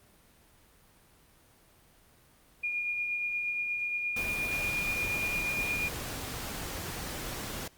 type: tone with tremolo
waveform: sine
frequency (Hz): 2427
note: D#7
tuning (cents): -44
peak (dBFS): -28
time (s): 2.63-5.89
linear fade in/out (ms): 10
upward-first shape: triangle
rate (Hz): 8.5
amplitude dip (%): 35
type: noise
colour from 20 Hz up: pink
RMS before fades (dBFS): -38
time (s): 4.16-7.68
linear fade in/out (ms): 5
effects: pink hiss -61 dBFS RMS until 7.77 s + Opus 32 kbps